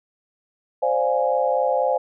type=chord; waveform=sine; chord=D half-diminished seventh; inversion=third; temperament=equal; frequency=523.3 / 587.3 / 698.5 / 830.6 Hz; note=C5 / D5 / F5 / Ab5; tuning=0 / 0 / 0 / 0 cents; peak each=-21 / -24 / -25 / -24 dBFS; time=0.82-1.98 s; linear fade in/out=10 ms; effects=none